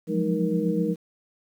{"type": "tone cluster", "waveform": "sine", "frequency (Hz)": [173.3, 181.5, 208.3, 312, 471.1], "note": ["F3", "F#3", "G#3", "D#4", "A#4"], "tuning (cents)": [-13, -33, 5, 5, 18], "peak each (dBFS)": -28, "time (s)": [0.07, 0.96], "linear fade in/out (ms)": 50, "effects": ["9-bit"]}